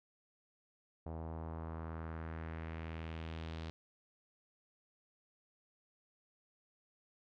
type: tone with low-pass filter sweep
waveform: sawtooth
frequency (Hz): 81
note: E2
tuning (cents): -30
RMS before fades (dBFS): -44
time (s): 1.06-3.7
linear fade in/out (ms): 0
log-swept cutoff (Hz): 750 to 4100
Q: 1.8
effects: none